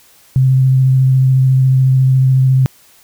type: tone with vibrato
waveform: sine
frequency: 131.2 Hz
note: C3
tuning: 5 cents sharp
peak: -7 dBFS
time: 0.36-2.66 s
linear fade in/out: 0 ms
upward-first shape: sine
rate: 14 Hz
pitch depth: 14 cents each way
effects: white hiss -47 dBFS RMS until 3.03 s